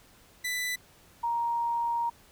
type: tone pair in turn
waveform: sawtooth / sine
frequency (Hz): 1990 / 937.5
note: B6 / A#5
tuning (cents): +13 / +10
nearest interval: octave + minor second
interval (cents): 1303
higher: first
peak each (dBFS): -26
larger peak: neither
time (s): 0.44-0.76 / 1.23-2.1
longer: second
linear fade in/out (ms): 10
effects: pink hiss -58 dBFS RMS until 2.31 s